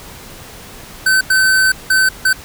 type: tone bursts at uneven times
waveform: square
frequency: 1531 Hz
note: G6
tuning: 41 cents flat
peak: -10 dBFS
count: 4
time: 1.06-1.21 / 1.3-1.72 / 1.9-2.09 / 2.25-2.33 s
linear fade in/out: 5 ms
effects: pink hiss -35 dBFS RMS until 2.44 s